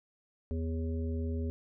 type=harmonic tone with a mistuned harmonic; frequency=81.7 Hz; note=E2; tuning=15 cents flat; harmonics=1 / 3 / 5 / 7; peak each=-32 / -38 / -42 / -49 dBFS; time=0.51-1.5 s; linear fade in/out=0 ms; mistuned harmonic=7; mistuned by=-60 cents; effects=none